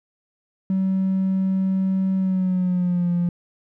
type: tone with pitch glide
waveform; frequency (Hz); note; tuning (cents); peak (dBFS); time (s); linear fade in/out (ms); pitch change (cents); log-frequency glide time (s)
triangle; 190.2 to 174.41; F#3 to F3; +48 to -2; -15; 0.7-3.29; 2; -150; 2.16-3.11
effects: tanh soft clip ceiling -14 dBFS